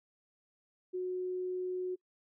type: tone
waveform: sine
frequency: 366.1 Hz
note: F#4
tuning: 18 cents flat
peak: -33 dBFS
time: 0.93-1.96 s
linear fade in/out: 20 ms
effects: noise-tail reverb RT60 0.1 s tail -25 dB re dry